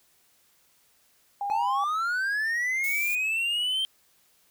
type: tone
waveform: sine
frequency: 807 Hz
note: G#5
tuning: 50 cents flat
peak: -27 dBFS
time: 1.41-1.84 s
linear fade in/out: 2 ms
type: linear sweep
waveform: triangle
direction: up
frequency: 830.6 to 3161 Hz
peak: -23 dBFS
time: 1.5-3.85 s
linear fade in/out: 0 ms
type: noise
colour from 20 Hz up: violet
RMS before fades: -35 dBFS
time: 2.84-3.15 s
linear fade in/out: 0 ms
effects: white hiss -64 dBFS RMS until 4.5 s